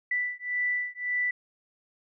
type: beating tone pair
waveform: sine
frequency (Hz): 1975.5 / 1977.3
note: B6 / B6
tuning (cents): 0 / +2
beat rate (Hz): 1.8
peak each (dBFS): -30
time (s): 0.11-1.31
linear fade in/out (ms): 5
effects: none